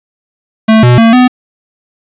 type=tone with pitch steps; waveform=square; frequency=220.5 / 122.7 / 227.3 / 251.1 Hz; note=A3 / B2 / A#3 / B3; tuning=+4 / -11 / -43 / +29 cents; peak=-3 dBFS; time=0.68-1.28 s; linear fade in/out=10 ms; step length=150 ms; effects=resampled to 8000 Hz + 7-bit